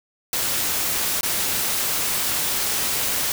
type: noise with dropouts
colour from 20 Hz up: white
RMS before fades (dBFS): -23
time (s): 0.33-3.32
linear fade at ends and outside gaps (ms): 1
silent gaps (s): 1.209-1.231
effects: none